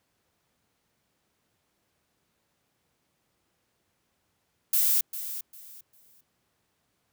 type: noise with echo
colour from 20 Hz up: violet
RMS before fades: -23 dBFS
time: 4.73-5.01 s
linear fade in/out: 5 ms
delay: 400 ms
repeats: 3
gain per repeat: -12 dB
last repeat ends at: 6.21 s
effects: pink hiss -74 dBFS RMS until 7.12 s + high-pass 80 Hz 12 dB/octave